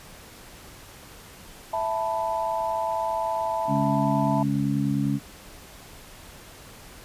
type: chord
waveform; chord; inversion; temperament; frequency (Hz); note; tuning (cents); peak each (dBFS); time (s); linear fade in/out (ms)
sine; E suspended fourth; none; equal; 659.3 / 880 / 987.8; E5 / A5 / B5; 0 / 0 / 0; -28 / -27 / -31; 1.73-4.43; 5
type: harmonic tone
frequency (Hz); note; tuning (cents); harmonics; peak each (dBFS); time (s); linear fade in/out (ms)
70; C#2; +18; 2 / 3 / 4; -26 / -26 / -26; 3.67-5.2; 50
effects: pink hiss -46 dBFS RMS until 7.04 s + resampled to 32000 Hz